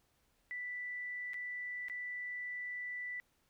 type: tone with dropouts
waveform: sine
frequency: 1975.5 Hz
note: B6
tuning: in tune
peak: -39 dBFS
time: 0.51-3.2 s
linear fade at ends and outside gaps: 0 ms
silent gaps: 1.334-1.342 / 1.884-1.898 s
effects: pink hiss -75 dBFS RMS until 3.49 s